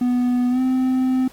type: tone with pitch glide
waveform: triangle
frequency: 246.9 to 258.1 Hz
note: B3 to C4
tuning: 0 to -23 cents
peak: -14 dBFS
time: 0.01-1.28 s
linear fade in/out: 5 ms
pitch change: +77 cents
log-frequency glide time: 0.5-0.6 s
effects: pink hiss -48 dBFS RMS until 1.32 s + AAC 64 kbps